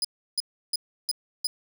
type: tone bursts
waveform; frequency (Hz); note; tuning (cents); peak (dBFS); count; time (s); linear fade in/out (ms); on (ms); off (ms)
35% pulse; 4992; D#8; +5; -22; 5; 0.02-1.47; 2; 26; 330
effects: none